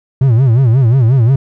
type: tone with vibrato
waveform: triangle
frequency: 123.47 Hz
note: B2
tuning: in tune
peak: -4 dBFS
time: 0.21-1.36 s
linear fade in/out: 5 ms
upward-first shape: sine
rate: 5.6 Hz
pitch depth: 190 cents each way
effects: none